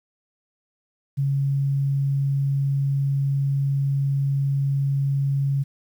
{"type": "tone", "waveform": "sine", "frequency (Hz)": 138.59, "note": "C#3", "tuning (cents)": 0, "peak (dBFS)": -19, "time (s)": [1.17, 5.64], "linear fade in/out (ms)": 20, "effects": ["9-bit"]}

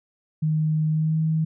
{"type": "tone with pitch glide", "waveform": "sine", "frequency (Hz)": [155.56, 158.65], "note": ["D#3", "D#3"], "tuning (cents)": [0, 34], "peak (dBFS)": -19, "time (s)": [0.42, 1.45], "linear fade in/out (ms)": 10, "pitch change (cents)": 34, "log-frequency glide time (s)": [0.9, 1.18], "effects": []}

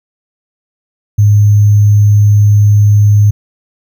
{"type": "tone with sample-and-hold", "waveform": "sine", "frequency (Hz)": 103.83, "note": "G#2", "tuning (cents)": 0, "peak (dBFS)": -3, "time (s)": [1.18, 3.31], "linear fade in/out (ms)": 10, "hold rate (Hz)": 6300, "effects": []}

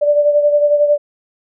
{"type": "beating tone pair", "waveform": "sine", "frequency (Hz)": [586, 597], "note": ["D5", "D5"], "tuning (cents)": [-4, 28], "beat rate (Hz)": 11, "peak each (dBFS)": [-10, -18], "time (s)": [0.01, 0.98], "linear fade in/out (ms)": 20, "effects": []}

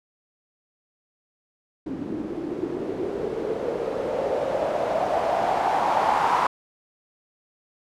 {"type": "noise with low-pass filter sweep", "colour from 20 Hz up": "blue", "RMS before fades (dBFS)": -25, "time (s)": [1.86, 6.47], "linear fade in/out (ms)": 5, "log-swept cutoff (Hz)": [280, 970], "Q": 4.8, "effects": []}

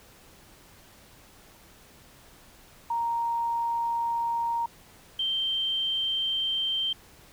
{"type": "tone pair in turn", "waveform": "sine", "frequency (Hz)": [932.3, 3136], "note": ["A#5", "G7"], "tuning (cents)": [0, 0], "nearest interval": "octave + major sixth", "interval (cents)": 2100, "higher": "second", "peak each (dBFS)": -25, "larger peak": "neither", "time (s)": [[2.9, 4.66], [5.19, 6.93]], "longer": "first", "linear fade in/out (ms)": 5, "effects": ["pink hiss -54 dBFS RMS until 7.32 s"]}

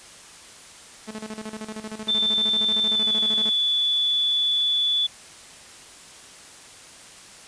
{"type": "tone with tremolo", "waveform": "sawtooth", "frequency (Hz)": 216.8, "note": "A3", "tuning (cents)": -25, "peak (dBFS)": -27, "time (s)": [1.07, 3.51], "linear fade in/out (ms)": 20, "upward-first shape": "square", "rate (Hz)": 13, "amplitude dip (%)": 75}
{"type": "tone with pitch glide", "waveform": "sine", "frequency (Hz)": [3551, 3454], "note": ["A7", "A7"], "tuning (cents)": [15, -33], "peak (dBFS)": -19, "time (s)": [2.08, 5.07], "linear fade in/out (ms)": 10, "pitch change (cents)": -48, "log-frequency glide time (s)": [2.9, 3.14]}
{"effects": ["white hiss -45 dBFS RMS until 7.47 s", "resampled to 22050 Hz"]}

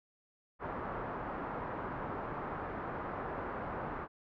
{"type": "low-pass noise", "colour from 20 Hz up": "white", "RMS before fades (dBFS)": -40, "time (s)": [0.59, 4.08], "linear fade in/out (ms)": 50, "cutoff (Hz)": 1300, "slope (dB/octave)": 24, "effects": []}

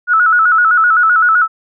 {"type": "tone with vibrato", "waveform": "sine", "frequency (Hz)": 1379, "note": "F6", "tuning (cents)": -22, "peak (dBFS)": -7, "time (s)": [0.07, 1.48], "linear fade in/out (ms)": 50, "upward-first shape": "square", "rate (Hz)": 7.8, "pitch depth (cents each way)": 87, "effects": []}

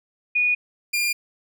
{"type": "tone pair in turn", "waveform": ["sine", "sawtooth"], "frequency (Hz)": [2460, 2404], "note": ["D#7", "D7"], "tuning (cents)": [-20, 40], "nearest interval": "unison", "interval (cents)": 40, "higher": "first", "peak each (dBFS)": -17, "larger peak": "neither", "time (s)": [[0.35, 0.55], [0.93, 1.13]], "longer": "neither", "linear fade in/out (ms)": 10, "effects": []}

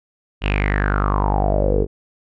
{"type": "tone with low-pass filter sweep", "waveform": "sawtooth", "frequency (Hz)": 49.92, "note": "G1", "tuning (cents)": 32, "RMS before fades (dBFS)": -18, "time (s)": [0.41, 1.87], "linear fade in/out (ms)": 50, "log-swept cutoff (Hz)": [2900, 410], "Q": 7.5, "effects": []}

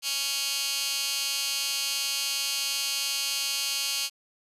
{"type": "tone with high-pass filter", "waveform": "15% pulse", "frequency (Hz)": 277.2, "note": "C#4", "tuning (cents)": 0, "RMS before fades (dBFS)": -29, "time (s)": [0.02, 4.1], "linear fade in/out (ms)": 50, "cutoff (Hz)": 3800, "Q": 1.5, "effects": ["resampled to 32000 Hz"]}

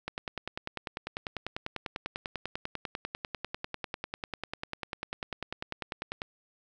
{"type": "click train", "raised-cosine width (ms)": 0.3, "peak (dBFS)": -18, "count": 63, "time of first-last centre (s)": [0.08, 6.219], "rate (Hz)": 10.1, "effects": []}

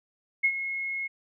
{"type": "tone with ADSR envelope", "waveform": "sine", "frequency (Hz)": 2167, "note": "C#7", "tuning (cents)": -40, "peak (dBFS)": -18, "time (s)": [0.43, 1.08], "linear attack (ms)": 17, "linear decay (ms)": 66, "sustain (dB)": -11, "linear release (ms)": 19, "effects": []}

